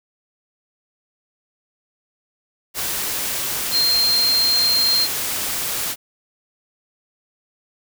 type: tone in noise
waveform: sine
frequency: 4186 Hz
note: C8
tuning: in tune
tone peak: -15 dBFS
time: 3.71-5.08 s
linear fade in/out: 50 ms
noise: white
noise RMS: -24 dBFS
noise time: 2.74-5.96 s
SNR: +6 dB
effects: none